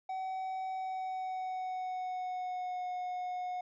triangle tone with pitch glide, 756 to 726.5 Hz, F#5 to F#5, +37 to -32 cents, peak -33 dBFS, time 0.09-3.61 s, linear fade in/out 5 ms, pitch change -69 cents, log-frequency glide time 0.74-2.88 s, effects resampled to 16000 Hz

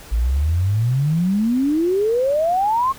sine exponential sweep, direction up, 53 to 1101 Hz, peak -15 dBFS, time 0.11-2.93 s, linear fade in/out 20 ms, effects pink hiss -41 dBFS RMS until 2.98 s

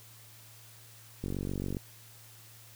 click train, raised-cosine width 3 ms, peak -22 dBFS, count 26, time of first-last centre 1.24-1.769 s, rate 47.3 Hz, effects added 112 Hz sine -56 dBFS peak until 2.75 s + white hiss -55 dBFS RMS until 2.75 s

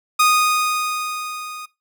sawtooth tone with level ramp, 1239 Hz, D#6, 8 cents flat, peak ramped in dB -8 to -28 dBFS, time 0.19-1.66 s, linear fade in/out 10 ms, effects noise-tail reverb RT60 0.2 s tail -17 dB re dry

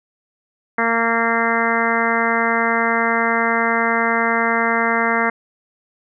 harmonic tone, 230 Hz, A#3, 23 cents flat, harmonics 1 / 2 / 3 / 4 / 5 / 6 / 7 / 8 / 9, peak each -24 / -24 / -24 / -24 / -24 / -24 / -24 / -24 / -24 dBFS, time 0.78-5.3 s, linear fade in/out 5 ms, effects none

